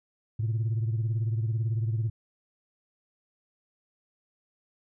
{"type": "beating tone pair", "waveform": "sine", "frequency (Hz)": [110.4, 128.4], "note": ["A2", "C3"], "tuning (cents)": [6, -32], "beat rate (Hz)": 18, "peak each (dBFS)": [-24, -32], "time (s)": [0.39, 2.1], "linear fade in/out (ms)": 10, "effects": ["tanh soft clip ceiling -22 dBFS"]}